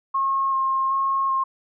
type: tone with vibrato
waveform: sine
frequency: 1075 Hz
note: C6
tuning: 47 cents sharp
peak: -19 dBFS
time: 0.14-1.44 s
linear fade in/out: 10 ms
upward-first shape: square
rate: 1.3 Hz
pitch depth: 12 cents each way
effects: none